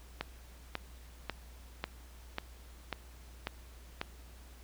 click train, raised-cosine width 0.3 ms, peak -18 dBFS, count 8, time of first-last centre 0.21-4.014 s, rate 1.84 Hz, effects added 60 Hz sine -51 dBFS peak until 4.63 s + pink hiss -59 dBFS RMS until 4.63 s

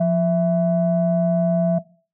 sine tone pair together, 174.61 / 660.6 Hz, F3 / E5, 0 / +4 cents, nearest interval octave + major seventh, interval 2304 cents, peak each -17 dBFS, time 0-1.79 s, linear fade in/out 10 ms, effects noise-tail reverb RT60 0.4 s tail -20 dB re dry + tanh soft clip ceiling -9 dBFS

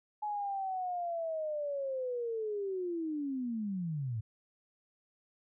sine linear sweep, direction down, 848 to 103.83 Hz, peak -33 dBFS, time 0.22-4.21 s, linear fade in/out 10 ms, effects none

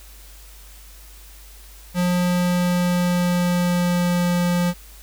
square tone with pitch glide, 178.2 to 175.95 Hz, F3 to F3, +35 to +13 cents, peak -18 dBFS, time 1.94-4.74 s, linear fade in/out 50 ms, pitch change -22 cents, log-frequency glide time 2.17-4.41 s, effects added 50 Hz sine -42 dBFS peak until 5.02 s + white hiss -47 dBFS RMS until 5.02 s

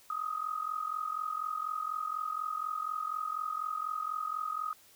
sine tone with amplitude modulation, 1253 Hz, D#6, 12 cents sharp, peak -29 dBFS, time 0.1-4.73 s, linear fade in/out 2 ms, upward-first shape sine, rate 44.1 Hz, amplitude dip 80%, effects white hiss -60 dBFS RMS until 4.95 s

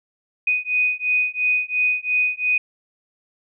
sine beating tone pair, 2489 / 2491.9 Hz, D#7 / D#7, 0 / +2 cents, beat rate 2.9 Hz, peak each -21 dBFS, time 0.47-2.58 s, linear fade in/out 5 ms, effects none

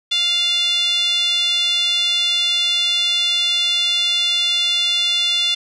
5% pulse tone with band-pass filter, 699 Hz, F5, 1 cent sharp, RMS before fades -18 dBFS, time 0.11-5.55 s, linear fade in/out 10 ms, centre 3300 Hz, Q 8.7, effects none

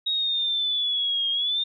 sine exponential two-way sweep, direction down then up, 3789 to 3226 to 3651 Hz, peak -22 dBFS, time 0.06-1.64 s, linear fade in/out 10 ms, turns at 1.3 s, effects none

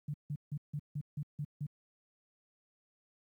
sine tone bursts, 146.83 Hz, D3, in tune, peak -34 dBFS, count 8, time 0.08-1.664 s, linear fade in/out 5 ms, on 58 ms, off 160 ms, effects high-pass 80 Hz 12 dB/octave + 12-bit

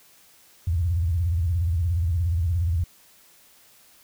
sine tone with vibrato, 84.8 Hz, E2, 50 cents sharp, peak -20 dBFS, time 0.67-2.84 s, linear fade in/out 5 ms, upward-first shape square, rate 17 Hz, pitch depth 140 cents each way, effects white hiss -55 dBFS RMS until 4.03 s

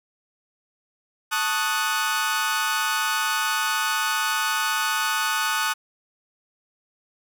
sawtooth chord, D# half-diminished seventh, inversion second, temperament equal, 880 / 1108.7 / 1244.5 / 1480 Hz, A5 / C#6 / D#6 / F#6, 0 / 0 / 0 / 0 cents, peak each -25 / -28 / -23 / -22 dBFS, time 1.31-5.74 s, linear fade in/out 20 ms, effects none

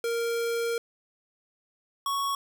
square tone pair in turn, 465.5 / 1111 Hz, A#4 / C#6, -2 / +4 cents, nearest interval octave + minor third, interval 1506 cents, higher second, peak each -27 dBFS, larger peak neither, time 0.04-0.78 / 2.06-2.35 s, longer first, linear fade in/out 2 ms, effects none

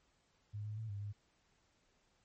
sine tone with pitch steps, 104.2 / 106.2 / 110.9 / 100.9 / 102.9 Hz, G#2 / G#2 / A2 / G#2 / G#2, +6 / +39 / +14 / -49 / -16 cents, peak -40 dBFS, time 0.53-1.13 s, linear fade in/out 20 ms, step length 120 ms, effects pink hiss -75 dBFS RMS until 2.24 s + MP3 32 kbps

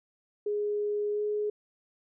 sine tone with pitch glide, 415.3 to 419.2 Hz, G#4 to G#4, 0 to +16 cents, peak -27 dBFS, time 0.46-1.5 s, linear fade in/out 5 ms, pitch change +16 cents, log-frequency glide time 1.12-1.22 s, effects none

